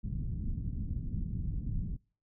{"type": "low-pass noise", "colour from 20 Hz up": "pink", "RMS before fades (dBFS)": -35, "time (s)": [0.03, 1.97], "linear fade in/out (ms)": 20, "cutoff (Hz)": 200, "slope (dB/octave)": 24, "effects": ["noise-tail reverb RT60 0.4 s tail -26 dB re dry"]}